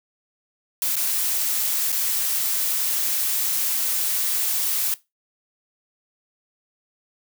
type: noise with dropouts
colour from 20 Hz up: blue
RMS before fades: -23 dBFS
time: 0.82-4.94 s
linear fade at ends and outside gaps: 1 ms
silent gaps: 0.956-0.965 / 1.92-1.926 s
effects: noise-tail reverb RT60 0.2 s tail -18 dB re dry